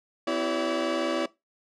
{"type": "tone cluster", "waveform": "30% pulse", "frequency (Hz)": [254, 330, 383.6, 573], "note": ["B3", "E4", "G4", "D5"], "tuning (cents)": [49, 2, -37, -43], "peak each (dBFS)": [-31, -26, -33, -26], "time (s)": [0.27, 1.26], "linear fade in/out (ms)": 5, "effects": ["noise-tail reverb RT60 0.2 s tail -19 dB re dry", "low-pass 5000 Hz 12 dB/octave"]}